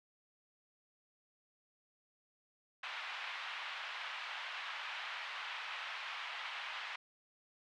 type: band-pass noise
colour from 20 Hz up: white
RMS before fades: -44 dBFS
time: 2.83-6.96 s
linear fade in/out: 5 ms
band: 820 to 3100 Hz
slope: 24 dB/octave
effects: none